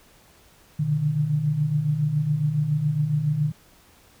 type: tone cluster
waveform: sine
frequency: 122.9 / 144.6 / 151.8 Hz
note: B2 / D3 / D#3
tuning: -8 / -27 / -42 cents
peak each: -30 / -29 / -21 dBFS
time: 0.79-3.52 s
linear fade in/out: 10 ms
effects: pink hiss -55 dBFS RMS until 4.2 s